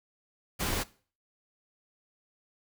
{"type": "noise", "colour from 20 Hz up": "pink", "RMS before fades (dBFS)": -31, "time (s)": [0.59, 0.84], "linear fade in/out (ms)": 20, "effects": ["noise-tail reverb RT60 0.4 s tail -19 dB re dry"]}